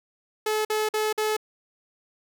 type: tone bursts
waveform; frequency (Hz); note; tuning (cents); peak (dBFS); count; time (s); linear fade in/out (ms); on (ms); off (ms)
sawtooth; 430; A4; -40; -19; 4; 0.46-1.367; 5; 190; 49
effects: none